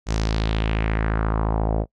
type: tone with low-pass filter sweep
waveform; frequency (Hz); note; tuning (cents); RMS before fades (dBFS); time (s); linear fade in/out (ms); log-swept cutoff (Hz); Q
sawtooth; 54.3; A1; -22; -22; 0.06-1.86; 50; 6700 to 590; 2.4
effects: noise-tail reverb RT60 0.1 s tail -24 dB re dry